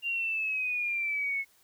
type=exponential sweep; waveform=sine; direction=down; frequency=2794 to 2184 Hz; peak=-28 dBFS; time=0.02-1.45 s; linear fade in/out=50 ms; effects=white hiss -64 dBFS RMS until 1.63 s